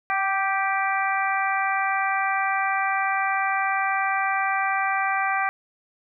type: harmonic tone with a mistuned harmonic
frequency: 391.5 Hz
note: G4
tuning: 2 cents flat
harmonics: 2 / 3 / 4 / 5 / 6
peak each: -25 / -27 / -28 / -29 / -30 dBFS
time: 0.1-5.49 s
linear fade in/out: 0 ms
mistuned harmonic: 2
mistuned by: -21 cents
effects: none